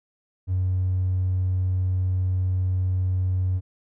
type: tone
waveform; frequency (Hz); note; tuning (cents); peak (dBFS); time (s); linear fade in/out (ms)
triangle; 92.5; F#2; 0; -17; 0.47-3.61; 50
effects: tanh soft clip ceiling -17 dBFS